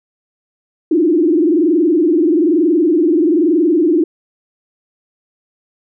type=tone with frequency modulation; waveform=sine; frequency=327.6 Hz; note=E4; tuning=11 cents flat; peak=-9 dBFS; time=0.91-4.04 s; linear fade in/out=5 ms; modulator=21.1 Hz; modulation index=1.6; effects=none